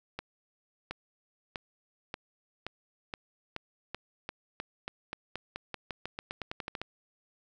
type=accelerating click train; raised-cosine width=0.3 ms; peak=-20 dBFS; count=25; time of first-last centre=0.19-6.816 s; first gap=720 ms; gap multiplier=0.9; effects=none